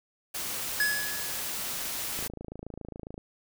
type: noise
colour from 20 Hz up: white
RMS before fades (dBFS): -34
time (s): 0.34-2.28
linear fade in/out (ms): 10
type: tone with exponential decay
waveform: square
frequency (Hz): 1690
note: G#6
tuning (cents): +30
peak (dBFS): -23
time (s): 0.8-1.63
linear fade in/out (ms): 2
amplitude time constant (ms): 180
type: click train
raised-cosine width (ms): 2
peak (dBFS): -26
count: 28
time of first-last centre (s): 2.19-3.179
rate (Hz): 27.3
effects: none